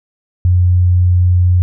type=tone; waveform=sine; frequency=89.6 Hz; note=F2; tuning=45 cents sharp; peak=-7 dBFS; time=0.45-1.62 s; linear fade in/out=0 ms; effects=none